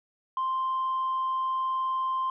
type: tone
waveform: sine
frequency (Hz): 1046.5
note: C6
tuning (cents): 0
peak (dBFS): -24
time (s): 0.37-2.3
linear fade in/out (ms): 2
effects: tanh soft clip ceiling -23 dBFS